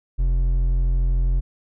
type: tone with hard clipping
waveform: triangle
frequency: 43.65 Hz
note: F1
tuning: in tune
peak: -18 dBFS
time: 0.18-1.41 s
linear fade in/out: 20 ms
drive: 9 dB
effects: none